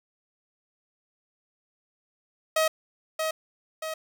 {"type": "tone with echo", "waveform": "sawtooth", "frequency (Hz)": 634, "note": "D#5", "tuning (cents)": 32, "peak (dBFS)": -17, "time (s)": [2.56, 2.68], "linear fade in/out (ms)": 5, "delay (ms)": 630, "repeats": 2, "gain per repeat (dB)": -5, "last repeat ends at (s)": 3.94, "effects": []}